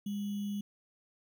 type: tone with sample-and-hold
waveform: sine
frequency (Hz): 203.4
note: G#3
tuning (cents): -36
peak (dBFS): -33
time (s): 0.06-0.61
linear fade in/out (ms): 5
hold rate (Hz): 3150
effects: none